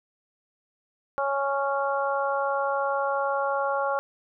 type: harmonic tone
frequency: 277.2 Hz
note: C#4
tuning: in tune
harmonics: 2 / 3 / 4 / 5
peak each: -27 / -29 / -30 / -31 dBFS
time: 1.18-3.99 s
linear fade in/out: 0 ms
effects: none